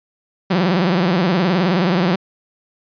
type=tone with vibrato; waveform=sawtooth; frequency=179.9 Hz; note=F#3; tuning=48 cents flat; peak=-10 dBFS; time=0.5-2.16 s; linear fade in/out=10 ms; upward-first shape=sine; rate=19 Hz; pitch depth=150 cents each way; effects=resampled to 11025 Hz